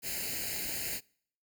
white noise with comb filter, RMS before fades -36 dBFS, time 0.02-1.01 s, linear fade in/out 50 ms, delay 0.43 ms, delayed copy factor +0.9, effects noise-tail reverb RT60 0.6 s tail -26 dB re dry

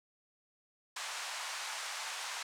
pink band-pass noise, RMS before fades -41 dBFS, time 0.96-2.43 s, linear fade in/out 5 ms, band 820 to 8700 Hz, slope 24 dB/octave, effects none

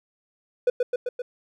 triangle tone with echo, 493.9 Hz, B4, in tune, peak -13 dBFS, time 0.67-0.7 s, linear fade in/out 5 ms, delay 130 ms, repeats 4, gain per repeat -3 dB, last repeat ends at 1.22 s, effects tanh soft clip ceiling -10 dBFS

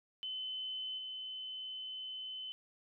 sine tone with level steps, 3041 Hz, F#7, 47 cents sharp, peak -38 / -41 dBFS, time 0.23-2.52 s, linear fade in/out 0 ms, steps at 0.97 s, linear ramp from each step 20 ms, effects none

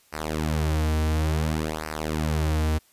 sawtooth tone with flanger, 77.78 Hz, D#2, in tune, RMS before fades -25 dBFS, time 0.12-2.79 s, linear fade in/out 20 ms, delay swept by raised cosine 0.28 to 5.68 ms, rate 0.57 Hz, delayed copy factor -0.9, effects white hiss -60 dBFS RMS until 2.92 s + resampled to 32000 Hz

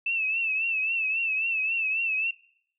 sine tone with vibrato, 2637 Hz, E7, in tune, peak -24 dBFS, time 0.06-2.31 s, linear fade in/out 5 ms, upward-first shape triangle, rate 3.7 Hz, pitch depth 82 cents each way, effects noise-tail reverb RT60 0.7 s tail -23 dB re dry

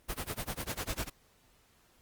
pink noise with tremolo, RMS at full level -34 dBFS, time 0.08-1.1 s, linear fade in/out 20 ms, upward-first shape sine, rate 10 Hz, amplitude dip 95%, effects pink hiss -66 dBFS RMS until 2.01 s + Opus 32 kbps

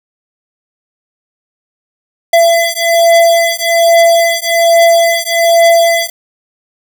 square beating tone pair, 673 / 674.2 Hz, E5 / E5, +36 / +39 cents, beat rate 1.2 Hz, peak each -10 dBFS, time 2.33-6.1 s, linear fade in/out 5 ms, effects none

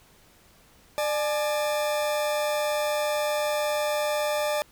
40% pulse tone pair together, 597 / 850.6 Hz, D5 / G#5, +28 / +41 cents, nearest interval tritone, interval 613 cents, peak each -24 / -31 dBFS, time 0.98-4.62 s, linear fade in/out 0 ms, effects pink hiss -57 dBFS RMS until 4.71 s

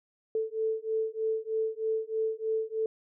sine beating tone pair, 440 / 443.2 Hz, A4 / A4, 0 / +13 cents, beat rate 3.2 Hz, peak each -31 dBFS, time 0.35-2.86 s, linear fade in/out 2 ms, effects none

